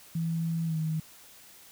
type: tone with pitch glide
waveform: sine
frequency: 164.81 to 158.19 Hz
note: E3 to D#3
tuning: 0 to +29 cents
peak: -27 dBFS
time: 0.15-1 s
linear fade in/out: 5 ms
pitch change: -71 cents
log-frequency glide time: 0.65-0.77 s
effects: white hiss -53 dBFS RMS until 1.71 s